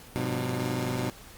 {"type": "tone cluster", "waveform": "20% pulse", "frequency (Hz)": [102, 126, 180, 303.8], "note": ["G#2", "B2", "F#3", "D#4"], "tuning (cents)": [-31, 35, -47, -41], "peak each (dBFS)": [-32, -25, -31, -31], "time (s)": [0.16, 1.1], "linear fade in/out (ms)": 0, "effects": ["pink hiss -49 dBFS RMS until 1.37 s", "Opus 48 kbps"]}